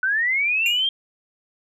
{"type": "linear sweep", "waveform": "sine", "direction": "up", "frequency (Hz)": [1480, 3219], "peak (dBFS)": -18, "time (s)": [0.03, 0.89], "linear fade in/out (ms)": 2}
{"type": "tone with exponential decay", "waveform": "square", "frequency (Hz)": 2432, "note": "D#7", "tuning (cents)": -40, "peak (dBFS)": -20, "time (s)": [0.66, 0.89], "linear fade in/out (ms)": 1, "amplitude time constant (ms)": 48}
{"effects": ["resampled to 32000 Hz"]}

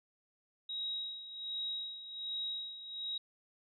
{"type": "tone with tremolo", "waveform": "sine", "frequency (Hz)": 3813, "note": "A#7", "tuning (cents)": 38, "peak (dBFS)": -35, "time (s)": [0.69, 3.18], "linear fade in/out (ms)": 5, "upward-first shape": "sine", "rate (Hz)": 1.3, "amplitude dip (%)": 70, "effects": []}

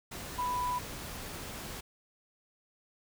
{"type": "tone in noise", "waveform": "sine", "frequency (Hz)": 990, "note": "B5", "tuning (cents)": 4, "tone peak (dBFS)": -30, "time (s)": [0.38, 0.79], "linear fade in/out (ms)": 10, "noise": "pink", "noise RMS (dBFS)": -42, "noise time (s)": [0.11, 1.81], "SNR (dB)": 9, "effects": []}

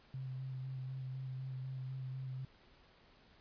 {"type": "tone with vibrato", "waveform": "sine", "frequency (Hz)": 130.81, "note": "C3", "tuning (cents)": 0, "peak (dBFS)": -40, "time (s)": [0.14, 2.45], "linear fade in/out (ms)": 2, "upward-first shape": "square", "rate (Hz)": 4, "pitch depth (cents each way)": 15, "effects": ["pink hiss -65 dBFS RMS until 3.4 s", "resampled to 11025 Hz"]}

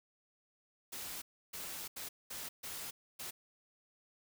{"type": "noise bursts at uneven times", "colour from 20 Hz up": "white", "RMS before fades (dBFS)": -44, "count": 6, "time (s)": [[0.92, 1.22], [1.53, 1.88], [1.96, 2.09], [2.3, 2.49], [2.63, 2.91], [3.19, 3.31]], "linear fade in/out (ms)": 10, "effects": []}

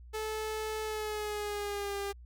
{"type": "tone with pitch glide", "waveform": "sawtooth", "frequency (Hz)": [434.1, 400.4], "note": ["A4", "G4"], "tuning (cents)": [-23, 37], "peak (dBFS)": -30, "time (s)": [0.13, 2.13], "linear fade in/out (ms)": 20, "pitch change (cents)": -140, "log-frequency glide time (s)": [0.83, 1.96], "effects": ["added 60 Hz sine -48 dBFS peak until 2.25 s"]}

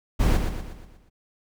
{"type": "noise with echo", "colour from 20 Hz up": "brown", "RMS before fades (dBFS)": -19, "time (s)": [0.19, 0.38], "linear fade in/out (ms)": 20, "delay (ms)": 120, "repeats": 6, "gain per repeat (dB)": -6, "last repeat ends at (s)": 1.1, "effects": []}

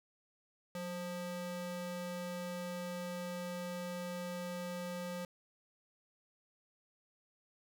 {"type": "ring-modulated tone", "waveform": "square", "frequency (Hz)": 353.9, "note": "F4", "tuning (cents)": 23, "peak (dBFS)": -37, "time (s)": [0.75, 5.25], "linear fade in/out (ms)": 2, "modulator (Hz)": 172, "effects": []}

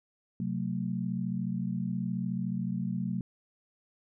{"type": "chord", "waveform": "sine", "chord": "F# diminished", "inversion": "second", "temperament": "equal with one note detuned", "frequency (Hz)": [130.81, 185, 224.1], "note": ["C3", "F#3", "A3"], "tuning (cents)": [0, 0, 32], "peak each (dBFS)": [-36, -32, -35], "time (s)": [0.4, 3.21], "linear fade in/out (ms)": 2, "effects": []}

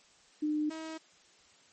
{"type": "tone pair in turn", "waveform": ["sine", "sawtooth"], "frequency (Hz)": [302.5, 319.2], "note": ["D#4", "D#4"], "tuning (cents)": [-49, 44], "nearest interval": "minor second", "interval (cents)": 93, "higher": "second", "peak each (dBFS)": [-28, -35], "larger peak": "first", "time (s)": [[0.42, 0.7], [0.7, 0.98]], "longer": "neither", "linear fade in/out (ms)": 10, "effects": ["white hiss -62 dBFS RMS until 1.72 s", "MP3 32 kbps"]}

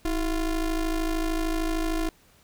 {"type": "ring-modulated tone", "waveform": "square", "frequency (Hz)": 174.61, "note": "F3", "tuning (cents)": 0, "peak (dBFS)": -22, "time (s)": [0.05, 2.09], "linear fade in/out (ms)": 2, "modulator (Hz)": 148, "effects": ["pink hiss -59 dBFS RMS until 2.43 s"]}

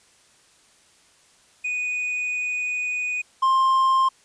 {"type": "tone pair in turn", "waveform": "triangle", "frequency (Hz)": [2478, 1056.4], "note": ["D#7", "C6"], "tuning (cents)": [-8, 16], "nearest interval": "octave + minor third", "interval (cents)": 1476, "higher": "first", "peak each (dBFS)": [-22, -14], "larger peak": "second", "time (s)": [[1.64, 3.22], [3.42, 4.09]], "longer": "first", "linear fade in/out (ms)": 10, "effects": ["white hiss -57 dBFS RMS until 4.24 s", "resampled to 22050 Hz"]}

